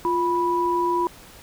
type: tone pair together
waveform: sine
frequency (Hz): 349.2 / 983.1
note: F4 / B5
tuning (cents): 0 / -8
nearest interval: octave + tritone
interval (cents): 1792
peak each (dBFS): -23 / -21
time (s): 0.05-1.07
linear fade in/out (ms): 0
effects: pink hiss -46 dBFS RMS until 1.42 s